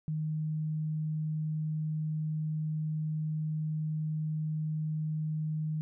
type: tone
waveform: sine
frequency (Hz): 155.1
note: D#3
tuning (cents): -5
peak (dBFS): -30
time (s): 0.08-5.81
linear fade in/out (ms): 0
effects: none